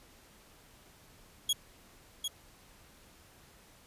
sawtooth tone with echo, 3322 Hz, G#7, in tune, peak -23 dBFS, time 1.49-1.53 s, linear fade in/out 5 ms, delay 750 ms, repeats 1, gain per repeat -6 dB, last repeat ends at 2.28 s, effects pink hiss -59 dBFS RMS until 3.86 s + resampled to 32000 Hz

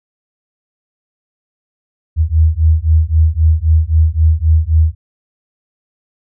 sine beating tone pair, 77.78 / 81.58 Hz, D#2 / E2, 0 / -17 cents, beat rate 3.8 Hz, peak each -11 dBFS, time 2.16-4.95 s, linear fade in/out 50 ms, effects none

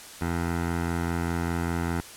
15% pulse tone with low-pass filter, 85 Hz, F2, 46 cents flat, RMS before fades -28 dBFS, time 0.21-2.01 s, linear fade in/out 5 ms, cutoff 1700 Hz, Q 1.7, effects white hiss -44 dBFS RMS until 2.16 s + low-pass 11000 Hz 12 dB/octave

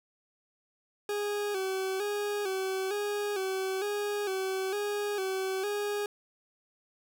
40% pulse tone with vibrato, 396.1 Hz, G4, 18 cents sharp, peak -29 dBFS, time 1.09-6.06 s, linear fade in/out 2 ms, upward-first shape square, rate 1.1 Hz, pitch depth 69 cents each way, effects none

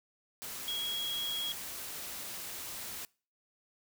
sine tone in noise, 3306 Hz, G#7, 9 cents flat, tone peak -33 dBFS, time 0.68-1.52 s, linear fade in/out 0 ms, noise white, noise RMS -42 dBFS, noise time 0.42-3.05 s, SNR +6 dB, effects noise-tail reverb RT60 0.4 s tail -25 dB re dry

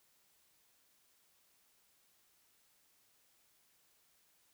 silence, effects white hiss -72 dBFS RMS until 4.53 s

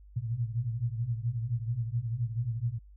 sine tone cluster, 113.1 / 120.3 / 124.7 Hz, A2 / B2 / B2, +48 / -45 / +17 cents, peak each -32 / -35 / -35 dBFS, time 0.16-2.79 s, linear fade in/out 10 ms, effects added 50 Hz sine -50 dBFS peak until 2.96 s

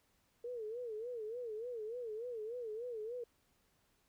sine tone with vibrato, 459.8 Hz, A#4, 24 cents flat, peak -40 dBFS, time 0.44-3.24 s, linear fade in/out 5 ms, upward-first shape sine, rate 3.4 Hz, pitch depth 140 cents each way, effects pink hiss -75 dBFS RMS until 4.08 s

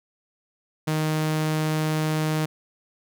sawtooth tone, 155.6 Hz, D#3, in tune, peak -18 dBFS, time 0.87-2.46 s, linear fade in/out 10 ms, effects none

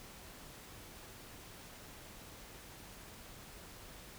silence, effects pink hiss -53 dBFS RMS until 4.18 s

